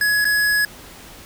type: tone with dropouts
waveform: square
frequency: 1683 Hz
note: G#6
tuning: 23 cents sharp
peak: -16 dBFS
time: 0.01-0.65 s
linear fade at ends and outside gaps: 2 ms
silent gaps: 0.245-0.252 s
effects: pink hiss -41 dBFS RMS until 1.25 s